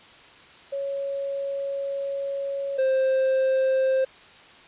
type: tone pair in turn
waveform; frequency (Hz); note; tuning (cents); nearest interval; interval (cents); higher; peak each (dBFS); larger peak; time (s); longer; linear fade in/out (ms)
sine / triangle; 554.4 / 527.2; C#5 / C5; 0 / +13; minor second; 87; first; -26 / -17; second; 0.72-2.78 / 2.78-4.05; first; 10
effects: white hiss -49 dBFS RMS until 4.67 s + resampled to 8000 Hz